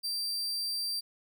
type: tone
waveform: 40% pulse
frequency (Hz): 4699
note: D8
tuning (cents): 0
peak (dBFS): -30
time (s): 0.03-1.01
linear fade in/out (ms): 20
effects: none